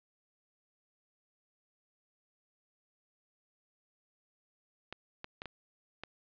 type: clicks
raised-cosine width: 0.3 ms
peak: -25 dBFS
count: 5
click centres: 4.926 / 5.244 / 5.419 / 5.457 / 6.036 s
effects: resampled to 11025 Hz + 9-bit